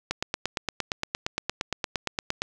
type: click train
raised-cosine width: 0.2 ms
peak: -9 dBFS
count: 21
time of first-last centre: 0.11-2.419 s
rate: 8.66 Hz
effects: none